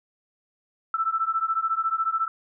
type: beating tone pair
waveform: sine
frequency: 1318.5 / 1332.5 Hz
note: E6 / E6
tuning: 0 / +18 cents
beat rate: 14 Hz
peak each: -25 / -26 dBFS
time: 0.94-2.28 s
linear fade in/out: 2 ms
effects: none